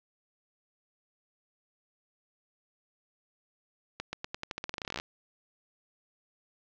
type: accelerating click train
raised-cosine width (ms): 0.2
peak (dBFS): -17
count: 21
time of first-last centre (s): 4-4.999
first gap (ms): 130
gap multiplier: 0.88
effects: low-pass 5000 Hz 12 dB/octave + 9-bit